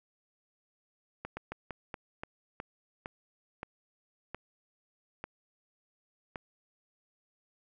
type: slowing click train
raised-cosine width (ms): 0.5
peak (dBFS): -23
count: 12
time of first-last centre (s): 1.25-6.358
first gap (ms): 120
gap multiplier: 1.25
effects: none